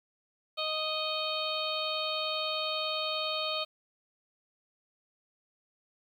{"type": "harmonic tone", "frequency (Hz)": 622.3, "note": "D#5", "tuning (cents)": 0, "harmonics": [1, 2, 4, 5, 6, 7], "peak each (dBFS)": [-36, -37, -39, -38, -37, -38], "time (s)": [0.57, 3.65], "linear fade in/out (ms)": 20, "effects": ["10-bit"]}